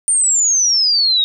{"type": "exponential sweep", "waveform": "sine", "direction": "down", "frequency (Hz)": [9080, 3729], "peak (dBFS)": -11, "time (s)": [0.08, 1.24], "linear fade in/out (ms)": 0, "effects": []}